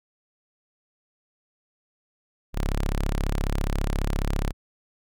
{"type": "tone", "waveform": "sawtooth", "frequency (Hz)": 34.65, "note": "C#1", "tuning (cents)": 0, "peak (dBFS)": -19, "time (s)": [2.53, 4.53], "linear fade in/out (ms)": 50, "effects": []}